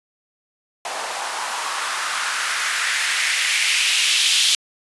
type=noise with band-pass filter sweep; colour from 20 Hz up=blue; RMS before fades=-21 dBFS; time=0.85-4.55 s; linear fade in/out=2 ms; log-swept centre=740 to 3400 Hz; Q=2.3; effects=resampled to 24000 Hz